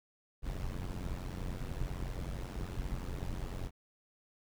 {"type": "noise with amplitude modulation", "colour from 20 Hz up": "brown", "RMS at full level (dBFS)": -35, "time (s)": [0.42, 3.71], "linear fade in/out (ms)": 50, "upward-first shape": "sine", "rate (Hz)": 90.5, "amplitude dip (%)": 85, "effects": []}